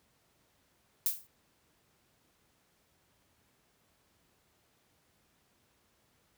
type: noise with exponential decay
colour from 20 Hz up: violet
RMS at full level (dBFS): -26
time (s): 1.06-1.27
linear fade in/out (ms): 1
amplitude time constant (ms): 45
effects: pink hiss -71 dBFS RMS until 6.37 s + high-pass 60 Hz 12 dB/octave